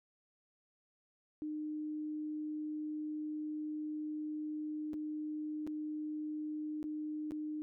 sine tone with dropouts, 304.7 Hz, D#4, 36 cents flat, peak -37 dBFS, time 1.42-7.62 s, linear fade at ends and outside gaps 0 ms, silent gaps 4.933-4.94 / 5.667-5.674 / 6.829-6.84 / 7.309-7.319 s, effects none

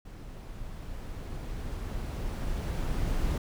brown noise with level ramp, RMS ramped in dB -43 to -28 dBFS, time 0.05-3.38 s, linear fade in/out 5 ms, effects none

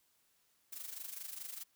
blue noise with amplitude modulation, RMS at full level -43 dBFS, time 0.72-1.64 s, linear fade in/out 10 ms, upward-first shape sine, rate 24.8 Hz, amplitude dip 70%, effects white hiss -74 dBFS RMS until 1.75 s

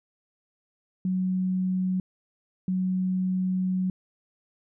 sine tone bursts at uneven times, 185.4 Hz, F#3, 4 cents sharp, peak -23 dBFS, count 2, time 1.05-2 / 2.68-3.9 s, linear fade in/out 2 ms, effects none

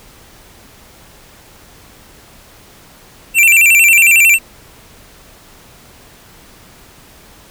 square tone with vibrato, 2521 Hz, D#7, 22 cents sharp, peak -6 dBFS, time 3.34-4.39 s, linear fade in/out 50 ms, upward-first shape square, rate 11 Hz, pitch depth 120 cents each way, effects pink hiss -42 dBFS RMS until 7.5 s

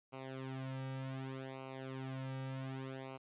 sawtooth tone with flanger, 132.5 Hz, C3, 22 cents sharp, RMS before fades -44 dBFS, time 0.12-3.18 s, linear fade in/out 20 ms, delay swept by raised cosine 0.57 to 2.87 ms, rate 0.66 Hz, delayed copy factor -0.95, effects resampled to 8000 Hz + 13-bit

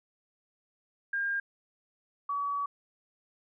sine tone pair in turn, 1608 / 1137 Hz, G6 / C#6, +44 / +44 cents, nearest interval tritone, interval 600 cents, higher first, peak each -28 / -29 dBFS, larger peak first, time 1.13-1.4 / 2.29-2.66 s, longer second, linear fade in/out 5 ms, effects none

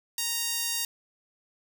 sawtooth tone with high-pass filter, 932.3 Hz, A#5, in tune, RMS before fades -30 dBFS, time 0.18-0.85 s, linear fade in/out 2 ms, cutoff 4600 Hz, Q 0.68, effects none

